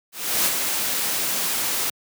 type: noise with ADSR envelope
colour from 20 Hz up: white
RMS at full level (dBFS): -19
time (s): 0.12-1.9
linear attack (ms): 340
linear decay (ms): 37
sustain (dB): -5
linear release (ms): 4
effects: high-pass 150 Hz 12 dB/octave